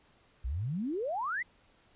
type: exponential sweep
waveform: sine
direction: up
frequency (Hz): 55 to 2093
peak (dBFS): -31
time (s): 0.44-1.43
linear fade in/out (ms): 10
effects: pink hiss -65 dBFS RMS until 1.95 s + resampled to 8000 Hz